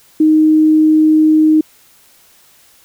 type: tone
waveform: sine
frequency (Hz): 311.1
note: D#4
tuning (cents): 0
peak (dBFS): -6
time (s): 0.2-1.61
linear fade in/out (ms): 5
effects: white hiss -48 dBFS RMS until 2.84 s